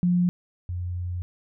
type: tone pair in turn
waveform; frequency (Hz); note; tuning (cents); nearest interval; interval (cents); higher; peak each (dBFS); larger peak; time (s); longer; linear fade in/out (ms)
sine; 177.3 / 88.9; F3 / F2; +26 / +31; octave; 1195; first; -18 / -27; first; 0.03-0.29 / 0.69-1.22; second; 0
effects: none